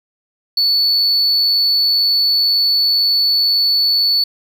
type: tone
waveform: sine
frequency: 4451 Hz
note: C#8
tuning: 6 cents sharp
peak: -9 dBFS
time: 0.57-4.24 s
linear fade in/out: 5 ms
effects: tanh soft clip ceiling -10 dBFS + 7-bit